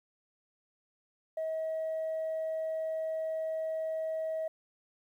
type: tone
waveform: sine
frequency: 639 Hz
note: D#5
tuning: 46 cents sharp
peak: -30 dBFS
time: 1.37-4.48 s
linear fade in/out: 5 ms
effects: tanh soft clip ceiling -29 dBFS + 11-bit